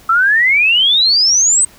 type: exponential sweep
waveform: sine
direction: up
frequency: 1300 to 8372 Hz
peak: -8 dBFS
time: 0.09-1.65 s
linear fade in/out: 5 ms
effects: pink hiss -43 dBFS RMS until 1.78 s